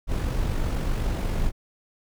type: noise with amplitude modulation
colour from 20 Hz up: brown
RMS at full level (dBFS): -23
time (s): 0.07-1.52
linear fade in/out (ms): 50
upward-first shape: sine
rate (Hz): 47.5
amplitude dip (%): 35
effects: none